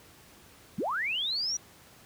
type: linear sweep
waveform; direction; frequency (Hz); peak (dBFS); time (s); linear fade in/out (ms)
sine; up; 134.6 to 5900; -28; 0.78-1.57; 5
effects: pink hiss -55 dBFS RMS until 2.05 s + high-pass 60 Hz 12 dB/octave